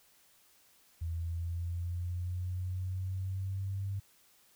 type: linear sweep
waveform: sine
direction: up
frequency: 82.41 to 98.8 Hz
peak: -33 dBFS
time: 1.01-4 s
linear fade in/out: 10 ms
effects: white hiss -65 dBFS RMS until 4.55 s